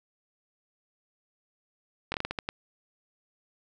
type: slowing click train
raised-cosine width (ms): 0.3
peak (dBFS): -14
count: 8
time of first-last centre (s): 2.12-2.489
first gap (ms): 21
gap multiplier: 1.3
effects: none